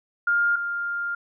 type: tone pair in turn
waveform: sine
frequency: 1408 / 1401.6 Hz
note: F6 / F6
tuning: +14 / +6 cents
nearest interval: unison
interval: 8 cents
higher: first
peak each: -18 / -25 dBFS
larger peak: first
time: 0.27-0.56 / 0.56-1.15 s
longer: second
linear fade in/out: 5 ms
effects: none